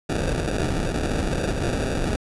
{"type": "noise with sample-and-hold", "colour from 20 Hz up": "pink", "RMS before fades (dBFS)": -24, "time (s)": [0.09, 2.16], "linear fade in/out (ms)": 5, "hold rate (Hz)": 1050, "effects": ["resampled to 24000 Hz"]}